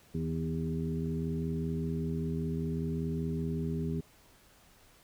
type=harmonic tone with a mistuned harmonic; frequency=80.6 Hz; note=E2; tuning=38 cents flat; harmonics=1 / 2 / 3 / 4 / 5; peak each=-39 / -33 / -37 / -46 / -40 dBFS; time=0.14-4.01 s; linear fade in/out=10 ms; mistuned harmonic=3; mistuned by=+32 cents; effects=pink hiss -61 dBFS RMS until 5.03 s